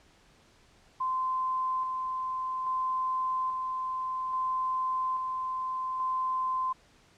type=tone with tremolo; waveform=sine; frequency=1035 Hz; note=C6; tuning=19 cents flat; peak=-27 dBFS; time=1-6.73 s; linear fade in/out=10 ms; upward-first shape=square; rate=0.6 Hz; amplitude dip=30%; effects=pink hiss -61 dBFS RMS until 7.17 s + low-pass 7000 Hz 12 dB/octave